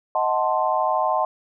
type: chord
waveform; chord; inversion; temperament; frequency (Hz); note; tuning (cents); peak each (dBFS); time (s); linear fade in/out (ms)
sine; D# diminished seventh; none; equal with one note detuned; 627.7 / 740 / 880 / 1046.5; D#5 / F#5 / A5 / C6; +15 / 0 / 0 / 0; -24; 0.15-1.25; 2
effects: none